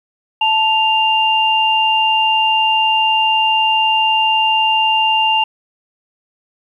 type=tone pair together; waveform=sine; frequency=880 / 2792 Hz; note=A5 / F7; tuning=0 / -1 cents; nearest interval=octave + minor sixth; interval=1999 cents; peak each=-14 dBFS; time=0.41-5.44 s; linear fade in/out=5 ms; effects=8-bit